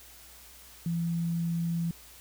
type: tone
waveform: sine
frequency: 168.4 Hz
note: E3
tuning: 37 cents sharp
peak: -27 dBFS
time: 0.86-1.91 s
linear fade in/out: 2 ms
effects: added 60 Hz sine -58 dBFS peak until 2.2 s + white hiss -52 dBFS RMS until 2.2 s